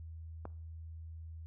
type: click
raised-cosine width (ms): 1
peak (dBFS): -28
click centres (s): 0.454
effects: noise-tail reverb RT60 0.5 s tail -21 dB re dry + added 81 Hz sine -44 dBFS peak until 1.46 s